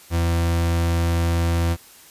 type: tone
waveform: 40% pulse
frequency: 84.5 Hz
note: E2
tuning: 43 cents sharp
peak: -17 dBFS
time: 0.1-1.77 s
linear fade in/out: 50 ms
effects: white hiss -47 dBFS RMS until 2.1 s + resampled to 32000 Hz